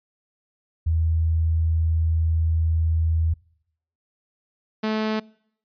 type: tone pair in turn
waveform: sine / sawtooth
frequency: 81.1 / 217 Hz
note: E2 / A3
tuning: -28 / -24 cents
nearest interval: octave + perfect fourth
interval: 1704 cents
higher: second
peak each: -18 dBFS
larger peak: neither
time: 0.86-3.34 / 4.83-5.2 s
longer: first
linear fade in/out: 10 ms
effects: noise-tail reverb RT60 0.7 s tail -25 dB re dry + resampled to 11025 Hz